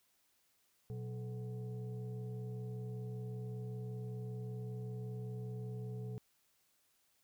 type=tone with frequency modulation; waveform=sine; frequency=121.9 Hz; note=B2; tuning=22 cents flat; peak=-40 dBFS; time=0.9-6.18 s; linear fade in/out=0 ms; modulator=309 Hz; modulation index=0.71; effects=white hiss -75 dBFS RMS until 7.23 s